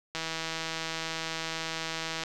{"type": "click train", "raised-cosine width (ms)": 0.2, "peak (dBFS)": -16, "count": 339, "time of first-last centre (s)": [0.15, 2.236], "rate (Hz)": 162, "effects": []}